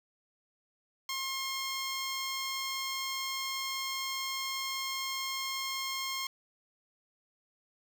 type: tone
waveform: 10% pulse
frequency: 1071 Hz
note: C6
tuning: 40 cents sharp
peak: -25 dBFS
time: 1.09-6.27 s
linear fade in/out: 2 ms
effects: none